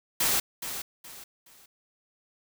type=noise with echo; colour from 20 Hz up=white; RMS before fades=-25 dBFS; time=0.2-0.4 s; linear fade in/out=5 ms; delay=420 ms; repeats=3; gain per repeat=-10 dB; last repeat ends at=1.66 s; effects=none